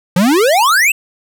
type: exponential sweep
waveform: square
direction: up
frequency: 167.8 to 2762 Hz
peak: -9 dBFS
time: 0.16-0.92 s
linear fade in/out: 5 ms
effects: none